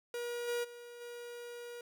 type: tone with level steps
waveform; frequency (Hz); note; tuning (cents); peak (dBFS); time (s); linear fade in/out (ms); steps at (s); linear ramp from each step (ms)
45% pulse; 478.8; A#4; +46; -37 / -33 / -48 / -44; 0.14-1.81; 2; 0.47 / 0.63 / 1; 20
effects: none